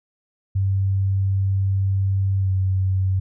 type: tone with pitch glide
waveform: sine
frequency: 97 to 94.73 Hz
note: G2 to F#2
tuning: -18 to +41 cents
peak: -17 dBFS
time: 0.55-3.2 s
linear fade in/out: 10 ms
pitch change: -41 cents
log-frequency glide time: 2.39-2.5 s
effects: none